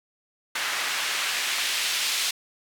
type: noise with band-pass filter sweep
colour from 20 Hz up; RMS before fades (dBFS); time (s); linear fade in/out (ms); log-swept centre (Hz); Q
white; -27; 0.55-2.31; 5; 1700 to 3500; 0.94
effects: none